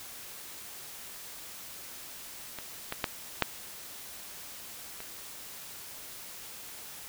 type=clicks; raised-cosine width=0.3 ms; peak=-23 / -16 / -11 / -7 / -25 dBFS; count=5; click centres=2.587 / 2.924 / 3.042 / 3.423 / 5.004 s; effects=white hiss -45 dBFS RMS until 7.08 s